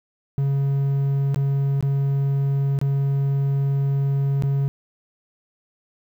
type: tone with dropouts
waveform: triangle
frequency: 138.59 Hz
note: C#3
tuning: in tune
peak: -16 dBFS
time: 0.38-4.68 s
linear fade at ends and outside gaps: 0 ms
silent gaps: 1.345-1.36 / 1.808-1.826 / 2.789-2.814 / 4.423-4.435 s
effects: 9-bit